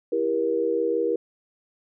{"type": "chord", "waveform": "sine", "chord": "E diminished", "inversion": "none", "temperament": "just", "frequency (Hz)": [329.6, 395.6, 474.7], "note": ["E4", "G4", "Bb4"], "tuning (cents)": [0, 16, 31], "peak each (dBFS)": [-28, -27, -23], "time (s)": [0.12, 1.16], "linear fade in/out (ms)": 5, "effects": []}